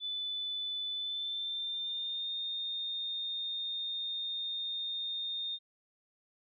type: tone with pitch glide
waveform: sine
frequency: 3496 to 3657 Hz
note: A7 to A#7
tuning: -12 to -34 cents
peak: -34 dBFS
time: 0-5.59 s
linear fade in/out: 50 ms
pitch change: +78 cents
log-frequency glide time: 0.93-2.31 s
effects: none